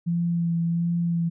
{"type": "tone with vibrato", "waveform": "sine", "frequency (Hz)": 169.6, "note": "E3", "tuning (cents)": 50, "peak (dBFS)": -21, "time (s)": [0.06, 1.3], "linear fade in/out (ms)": 20, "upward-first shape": "sine", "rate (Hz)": 1.4, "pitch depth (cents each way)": 18, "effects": []}